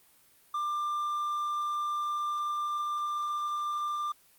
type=tone; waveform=triangle; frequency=1190 Hz; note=D6; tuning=22 cents sharp; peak=-27 dBFS; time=0.54-4.12 s; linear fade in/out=5 ms; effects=white hiss -62 dBFS RMS until 4.38 s + Opus 32 kbps